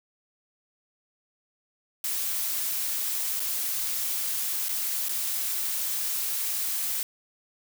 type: noise with dropouts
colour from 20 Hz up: blue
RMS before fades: -29 dBFS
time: 2.04-7.03 s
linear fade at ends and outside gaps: 2 ms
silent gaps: 3.396-3.401 / 4.686-4.691 / 5.086-5.092 s
effects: none